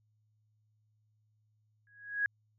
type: tone with exponential growth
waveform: sine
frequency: 1658 Hz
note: G#6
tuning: 3 cents flat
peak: -25 dBFS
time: 1.87-2.26 s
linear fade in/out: 1 ms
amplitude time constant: 84 ms
effects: added 107 Hz sine -70 dBFS peak until 2.58 s

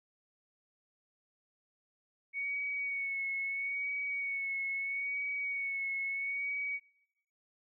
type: tone with vibrato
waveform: sine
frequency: 2225 Hz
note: C#7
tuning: 6 cents sharp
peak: -33 dBFS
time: 2.33-6.8 s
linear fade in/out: 50 ms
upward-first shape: sine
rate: 0.76 Hz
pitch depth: 31 cents each way
effects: noise-tail reverb RT60 1.0 s tail -26 dB re dry

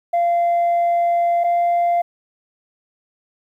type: tone pair in turn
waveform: sine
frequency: 690 / 693.7 Hz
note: F5 / F5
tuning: -21 / -12 cents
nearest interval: unison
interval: 9 cents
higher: second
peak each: -12 dBFS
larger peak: neither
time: 0.13-1.44 / 1.44-2.02 s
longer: first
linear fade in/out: 10 ms
effects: tanh soft clip ceiling -13 dBFS + 9-bit

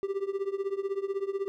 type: tone with tremolo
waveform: triangle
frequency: 393.2 Hz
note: G4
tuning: 5 cents sharp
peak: -23 dBFS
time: 0.03-1.48 s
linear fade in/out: 0 ms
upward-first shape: triangle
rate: 16 Hz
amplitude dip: 95%
effects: none

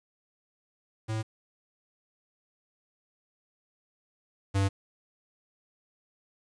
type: tone pair in turn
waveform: square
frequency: 110 / 98 Hz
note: A2 / G2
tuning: 0 / 0 cents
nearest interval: major second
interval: 200 cents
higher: first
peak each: -30 / -24 dBFS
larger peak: second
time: 1.08-1.23 / 4.54-4.69 s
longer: neither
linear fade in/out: 20 ms
effects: resampled to 22050 Hz + 9-bit

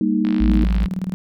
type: chord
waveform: sine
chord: Eb major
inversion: first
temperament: equal with one note detuned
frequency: 199.65 / 233.1 / 311.1 Hz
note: G3 / Bb3 / Eb4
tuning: +32 / 0 / 0 cents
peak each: -20 dBFS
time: 0.01-0.64 s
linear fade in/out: 2 ms
type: click train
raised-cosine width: 0.3 ms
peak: -16 dBFS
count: 33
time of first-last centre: 0.25-0.86 s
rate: 52.5 Hz
type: tone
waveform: sine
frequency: 55.2 Hz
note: A1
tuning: 6 cents sharp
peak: -15 dBFS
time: 0.4-0.86 s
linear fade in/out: 10 ms
type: tone with tremolo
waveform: sine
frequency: 184.9 Hz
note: F#3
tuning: 1 cent flat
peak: -19 dBFS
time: 0.49-1.14 s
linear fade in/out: 0 ms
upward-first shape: square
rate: 19 Hz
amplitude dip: 80%
effects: none

